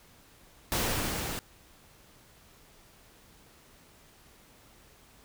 pink noise with level ramp, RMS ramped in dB -28 to -36 dBFS, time 0.72-1.39 s, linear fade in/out 0 ms, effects pink hiss -58 dBFS RMS until 5.24 s

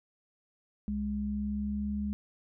sine tone pair together, 69 / 206.6 Hz, C#2 / G#3, -7 / -9 cents, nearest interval octave + perfect fifth, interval 1898 cents, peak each -37 / -31 dBFS, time 0.88-2.13 s, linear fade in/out 0 ms, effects none

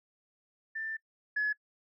sine tone pair in turn, 1779 / 1699.5 Hz, A6 / G#6, +19 / +39 cents, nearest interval minor second, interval 80 cents, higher first, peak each -34 / -26 dBFS, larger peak second, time 0.75-0.97 / 1.36-1.53 s, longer first, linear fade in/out 10 ms, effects noise-tail reverb RT60 0.1 s tail -25 dB re dry + tanh soft clip ceiling -23 dBFS

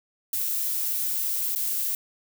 violet noise with dropouts, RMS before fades -27 dBFS, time 0.33-1.95 s, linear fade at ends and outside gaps 2 ms, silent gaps 1.551-1.559 s, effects none

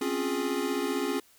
square chord, Db major seventh, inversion third, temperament equal with one note detuned, 261.6 / 277.2 / 353.9 / 415.3 Hz, C4 / Db4 / F4 / Ab4, 0 / 0 / +23 / 0 cents, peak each -36 / -33 / -34 / -33 dBFS, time 0.01-1.2 s, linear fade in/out 5 ms, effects white hiss -60 dBFS RMS until 1.38 s

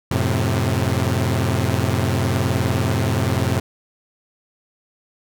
sawtooth chord, F# diminished, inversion none, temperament equal with one note detuned, 90.39 / 110 / 130.81 Hz, F#2 / A2 / C3, -40 / 0 / 0 cents, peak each -18 dBFS, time 0.11-3.6 s, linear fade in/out 5 ms, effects none

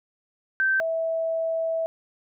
sine tone pair in turn, 1554 / 653.4 Hz, G6 / E5, -16 / -15 cents, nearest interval octave + minor third, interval 1499 cents, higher first, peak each -19 / -23 dBFS, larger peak first, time 0.6-0.8 / 0.8-1.86 s, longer second, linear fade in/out 0 ms, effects none

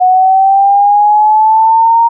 sine linear sweep, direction up, 731 to 932.3 Hz, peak -4 dBFS, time 0-2.09 s, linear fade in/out 20 ms, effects none

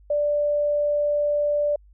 sine tone, 587.3 Hz, D5, in tune, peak -19 dBFS, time 0.1-1.76 s, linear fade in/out 5 ms, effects added 50 Hz sine -49 dBFS peak until 1.93 s

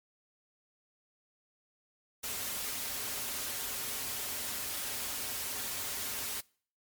white noise with comb filter, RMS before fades -37 dBFS, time 2.23-6.41 s, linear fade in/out 10 ms, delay 6 ms, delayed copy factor -0.5, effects noise-tail reverb RT60 0.5 s tail -25 dB re dry + MP3 96 kbps

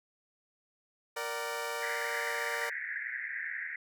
15% pulse chord, Bb augmented, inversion none, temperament equal with one note detuned, 466.2 / 587.3 / 754.2 Hz, Bb4 / D5 / F#5, 0 / 0 / +33 cents, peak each -31 / -32 / -36 dBFS, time 1.16-2.7 s, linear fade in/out 10 ms
white band-pass noise, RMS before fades -38 dBFS, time 1.82-3.76 s, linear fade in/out 5 ms, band 1600 to 2100 Hz, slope 96 dB/octave
effects none

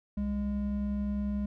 triangle tone pair together, 64.6 / 205.1 Hz, C2 / G#3, -21 / -21 cents, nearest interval octave + minor sixth, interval 2000 cents, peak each -33 / -28 dBFS, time 0.17-1.46 s, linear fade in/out 5 ms, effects none

